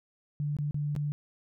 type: tone with dropouts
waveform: sine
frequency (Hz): 146.83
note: D3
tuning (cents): 0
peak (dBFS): -28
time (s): 0.4-1.12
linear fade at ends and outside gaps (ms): 0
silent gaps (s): 0.567-0.587 / 0.71-0.744 / 0.952-0.963
effects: none